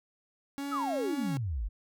45% pulse tone with vibrato, 277.2 Hz, C#4, in tune, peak -34 dBFS, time 0.58-1.37 s, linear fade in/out 0 ms, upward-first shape sine, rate 2.1 Hz, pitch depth 32 cents each way
sine exponential sweep, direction down, 1396.9 to 43.65 Hz, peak -30 dBFS, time 0.71-1.69 s, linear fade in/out 20 ms
effects none

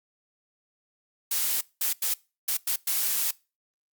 blue noise bursts at uneven times, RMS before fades -26 dBFS, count 6, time 1.31-1.61 / 1.81-1.93 / 2.02-2.14 / 2.48-2.57 / 2.67-2.76 / 2.87-3.31 s, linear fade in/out 5 ms, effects noise-tail reverb RT60 0.3 s tail -23 dB re dry + Opus 48 kbps

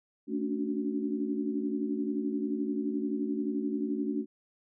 sine chord, D major seventh, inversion second, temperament equal with one note detuned, 220 / 282.2 / 293.7 / 370 Hz, A3 / C#4 / D4 / F#4, 0 / +31 / 0 / 0 cents, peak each -34 / -33 / -35 / -37 dBFS, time 0.27-4.26 s, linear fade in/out 50 ms, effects none

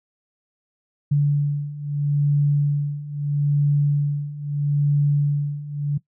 sine beating tone pair, 144.2 / 144.97 Hz, D3 / D3, -31 / -22 cents, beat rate 0.77 Hz, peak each -22 / -19 dBFS, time 1.11-5.98 s, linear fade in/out 10 ms, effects noise-tail reverb RT60 0.1 s tail -18 dB re dry

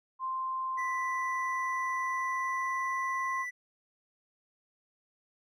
sine tone with pitch glide, 1046 to 1058.2 Hz, C6 to C6, -1 to +19 cents, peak -31 dBFS, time 0.19-3.46 s, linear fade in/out 50 ms, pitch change +20 cents, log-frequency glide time 2.02-2.99 s
triangle tone, 1975.5 Hz, B6, in tune, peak -33 dBFS, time 0.77-3.51 s, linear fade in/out 20 ms
effects none

